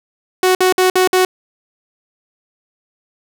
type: tone bursts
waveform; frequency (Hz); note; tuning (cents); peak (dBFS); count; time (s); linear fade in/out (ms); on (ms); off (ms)
sawtooth; 370; F#4; 0; -6; 5; 0.43-1.25; 2; 120; 55
effects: none